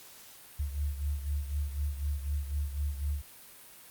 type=beating tone pair; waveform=sine; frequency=71.4 / 75.4 Hz; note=D2 / D2; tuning=-48 / +46 cents; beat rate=4 Hz; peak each=-31 / -37 dBFS; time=0.59-3.22 s; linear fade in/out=10 ms; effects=white hiss -52 dBFS RMS until 3.9 s + Opus 48 kbps